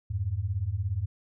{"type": "beating tone pair", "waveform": "sine", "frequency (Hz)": [86.2, 103.2], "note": ["F2", "G#2"], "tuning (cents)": [-22, -10], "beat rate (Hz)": 17, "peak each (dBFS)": [-31, -29], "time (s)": [0.1, 1.06], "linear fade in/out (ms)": 10, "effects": []}